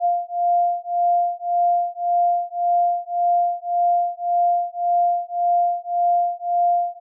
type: beating tone pair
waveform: sine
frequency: 698.5 / 700.3 Hz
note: F5 / F5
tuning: 0 / +5 cents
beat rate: 1.8 Hz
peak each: -20 dBFS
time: 0-7 s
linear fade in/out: 50 ms
effects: none